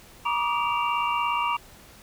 sine tone cluster, 954 / 1153 / 1210 / 2319 / 2778 Hz, A#5 / D6 / D#6 / D7 / F7, +40 / -32 / -49 / -22 / -10 cents, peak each -26 / -28 / -32 / -35 / -31 dBFS, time 0.25-1.57 s, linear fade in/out 10 ms, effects pink hiss -50 dBFS RMS until 2.02 s

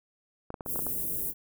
clicks, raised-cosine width 1 ms, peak -23 dBFS, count 7, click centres 0.504 / 0.542 / 0.608 / 0.662 / 0.759 / 0.792 / 0.867 s
white band-stop noise, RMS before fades -32 dBFS, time 0.65-1.34 s, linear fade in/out 50 ms, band 440 to 11000 Hz, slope 24 dB/octave
effects none

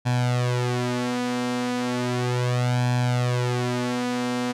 sawtooth tone with flanger, 123.47 Hz, B2, in tune, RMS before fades -24 dBFS, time 0.05-4.53 s, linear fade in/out 20 ms, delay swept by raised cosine 1.2 to 4.3 ms, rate 0.35 Hz, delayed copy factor +0.85, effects low-pass 8000 Hz 12 dB/octave

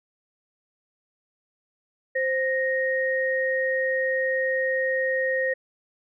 sine tone pair together, 523.3 / 1864.8 Hz, C5 / A#6, 0 / 0 cents, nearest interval octave + minor seventh, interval 2200 cents, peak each -24 / -25 dBFS, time 2.15-5.54 s, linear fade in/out 10 ms, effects none

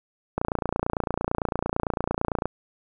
click train, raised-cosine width 1 ms, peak -10 dBFS, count 61, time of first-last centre 0.38-2.456 s, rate 28.9 Hz, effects none

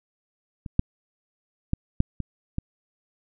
clicks, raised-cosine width 5 ms, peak -22 / -6 / -10 / -6 / -17 / -14 dBFS, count 6, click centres 0.662 / 0.794 / 1.734 / 2.004 / 2.203 / 2.584 s, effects none

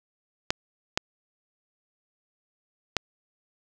clicks, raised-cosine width 0.2 ms, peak -5 dBFS, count 3, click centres 0.505 / 0.975 / 2.967 s, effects none

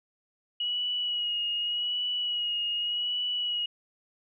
sine tone with vibrato, 2907 Hz, F#7, 31 cents flat, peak -27 dBFS, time 0.6-3.66 s, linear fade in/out 5 ms, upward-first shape sine, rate 0.85 Hz, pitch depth 28 cents each way, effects none

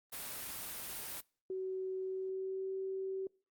white noise, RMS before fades -43 dBFS, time 0.12-1.21 s, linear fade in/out 10 ms
sine tone with pitch glide, 376.7 to 382.8 Hz, F#4 to G4, +31 to -41 cents, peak -36 dBFS, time 1.5-3.27 s, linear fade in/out 2 ms, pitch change +28 cents, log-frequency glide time 1.97-2.73 s
effects noise-tail reverb RT60 0.4 s tail -26 dB re dry + Opus 32 kbps

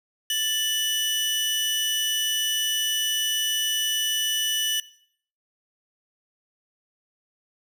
sawtooth tone pair together, 1762.7 / 2960 Hz, A6 / F#7, +3 / 0 cents, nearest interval major sixth, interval 897 cents, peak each -30 / -20 dBFS, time 0.3-4.8 s, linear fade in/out 2 ms, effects noise-tail reverb RT60 0.6 s tail -18 dB re dry

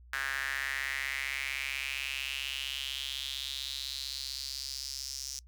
sawtooth tone with high-pass filter sweep, 135.7 Hz, C#3, 36 cents flat, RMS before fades -37 dBFS, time 0.13-5.39 s, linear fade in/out 0 ms, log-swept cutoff 1600 to 5700 Hz, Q 4.9, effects noise-tail reverb RT60 0.1 s tail -24 dB re dry + added 60 Hz sine -52 dBFS peak until 5.47 s

